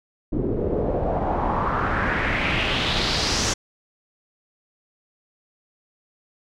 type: noise with low-pass filter sweep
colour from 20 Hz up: pink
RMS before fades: -23 dBFS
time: 0.32-3.54 s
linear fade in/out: 10 ms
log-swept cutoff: 330 to 6500 Hz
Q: 3.1
effects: none